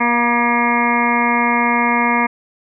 harmonic tone with a mistuned harmonic, 238.5 Hz, A#3, 40 cents sharp, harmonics 1 / 2 / 3 / 4 / 5 / 7 / 8 / 9 / 10, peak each -19 / -26 / -24 / -18 / -22 / -25 / -28 / -19 / -28 dBFS, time 0-2.27 s, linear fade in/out 10 ms, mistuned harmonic 3, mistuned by -19 cents, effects none

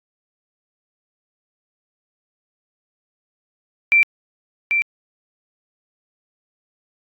sine tone with echo, 2349 Hz, D7, in tune, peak -10 dBFS, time 3.92-4.03 s, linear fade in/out 0 ms, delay 790 ms, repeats 1, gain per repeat -5 dB, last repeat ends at 4.82 s, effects AAC 64 kbps

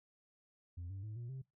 sine tone with pitch steps, 87.31 / 96.88 / 107.49 / 119.27 / 132.34 Hz, F2 / G2 / A2 / A#2 / C3, 0 / -20 / -40 / +40 / +20 cents, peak -40 dBFS, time 0.77-1.42 s, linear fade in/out 10 ms, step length 130 ms, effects noise-tail reverb RT60 0.2 s tail -23 dB re dry + tanh soft clip ceiling -41 dBFS

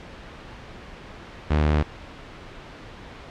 sawtooth tone, 75.6 Hz, D#2, 49 cents flat, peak -14 dBFS, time 1.5-1.83 s, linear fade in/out 10 ms, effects pink hiss -41 dBFS RMS until 3.3 s + low-pass 3000 Hz 12 dB/octave

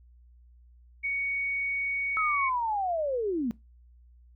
sine tone, 2234 Hz, C#7, 13 cents sharp, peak -27 dBFS, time 1.03-2.5 s, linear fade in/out 20 ms
sine linear sweep, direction down, 1300 to 215.1 Hz, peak -26 dBFS, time 2.17-3.51 s, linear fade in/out 0 ms
effects noise-tail reverb RT60 0.2 s tail -20 dB re dry + added 60 Hz sine -53 dBFS peak until 4.35 s

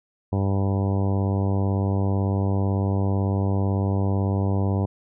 harmonic tone, 98 Hz, G2, in tune, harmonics 1 / 2 / 3 / 4 / 5 / 6 / 7 / 8 / 9 / 10, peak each -21 / -27 / -31 / -33 / -35 / -37 / -38 / -39 / -40 / -41 dBFS, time 0.32-4.86 s, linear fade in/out 10 ms, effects none

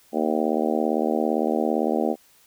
harmonic tone, 77.7 Hz, D#2, 2 cents flat, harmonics 3 / 4 / 5 / 6 / 7 / 8 / 9 / 10, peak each -26 / -27 / -28 / -29 / -29 / -30 / -31 / -31 dBFS, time 0.12-2.16 s, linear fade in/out 50 ms, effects white hiss -57 dBFS RMS until 2.46 s

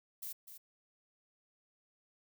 violet noise with echo, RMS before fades -43 dBFS, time 0.22-0.33 s, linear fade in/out 10 ms, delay 250 ms, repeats 1, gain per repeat -9 dB, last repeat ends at 0.58 s, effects none

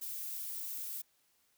violet noise, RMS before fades -41 dBFS, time 0.01-1.02 s, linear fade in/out 10 ms, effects white hiss -73 dBFS RMS until 1.57 s

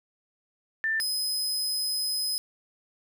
sine / sawtooth tone pair in turn, 1781 / 5050 Hz, A6 / D#8, +21 / +25 cents, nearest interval octave + tritone, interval 1804 cents, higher second, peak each -24 dBFS, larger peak neither, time 0.84-1 / 1-2.38 s, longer second, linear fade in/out 0 ms, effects 11-bit

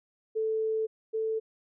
sine tone pair in turn, 440 / 441.8 Hz, A4 / A4, 0 / +7 cents, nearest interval unison, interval 7 cents, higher second, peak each -26 / -27 dBFS, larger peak first, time 0.35-0.87 / 1.13-1.4 s, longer first, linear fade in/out 20 ms, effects none

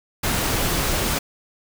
pink noise, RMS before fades -22 dBFS, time 0.23-1.19 s, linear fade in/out 10 ms, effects none

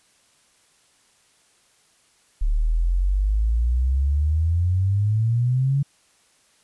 sine exponential sweep, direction up, 35.71 to 142.4 Hz, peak -17 dBFS, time 2.41-5.83 s, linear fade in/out 10 ms, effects white hiss -60 dBFS RMS until 6.63 s + resampled to 24000 Hz

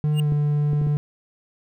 triangle tone with pitch glide, 150.3 to 147.38 Hz, D3 to D3, +40 to +6 cents, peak -16 dBFS, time 0.04-0.97 s, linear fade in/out 0 ms, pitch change -34 cents, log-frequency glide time 0.19-0.29 s
square tone with exponential growth, 2818 Hz, F7, 15 cents sharp, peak -25 dBFS, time 0.12-0.2 s, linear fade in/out 2 ms, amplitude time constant 16 ms
clicks, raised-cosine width 3 ms, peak -18 dBFS, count 4, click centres 0.322 / 0.732 / 0.815 / 0.869 s
effects none

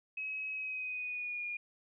sine tone with pitch glide, 2555 to 2428 Hz, D#7 to D#7, +45 to -43 cents, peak -36 dBFS, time 0.17-1.57 s, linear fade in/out 5 ms, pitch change -88 cents, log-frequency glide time 0.54-1.46 s, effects none

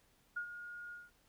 sine tone with ADSR envelope, 1430 Hz, F6, 41 cents sharp, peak -35 dBFS, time 0.36-1.11 s, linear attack 10 ms, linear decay 88 ms, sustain -10 dB, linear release 190 ms, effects pink hiss -71 dBFS RMS until 1.28 s

